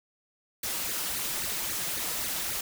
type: noise with flanger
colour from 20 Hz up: white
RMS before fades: -32 dBFS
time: 0.63-2.61 s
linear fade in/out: 5 ms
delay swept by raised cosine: 0.45 to 6.35 ms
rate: 3.7 Hz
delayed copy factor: +0.85
effects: none